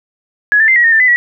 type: tone with pitch steps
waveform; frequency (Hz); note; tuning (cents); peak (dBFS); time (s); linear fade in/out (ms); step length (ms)
sine; 1681 / 1776 / 2081 / 1912 / 1838 / 1783 / 2009 / 1929; G#6 / A6 / C7 / A#6 / A#6 / A6 / B6 / B6; +20 / +16 / -10 / +43 / -25 / +22 / +29 / -41; -6; 0.52-1.16; 0; 80
effects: none